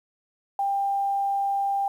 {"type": "tone", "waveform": "sine", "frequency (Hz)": 794, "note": "G5", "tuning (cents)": 22, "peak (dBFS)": -22, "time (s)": [0.59, 1.88], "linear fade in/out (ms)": 2, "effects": ["9-bit"]}